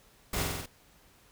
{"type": "noise with echo", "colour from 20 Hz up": "pink", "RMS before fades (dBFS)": -32, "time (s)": [0.33, 0.43], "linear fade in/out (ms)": 5, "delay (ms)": 46, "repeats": 5, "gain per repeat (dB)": -2, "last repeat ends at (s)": 0.66, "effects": ["pink hiss -61 dBFS RMS until 1.31 s"]}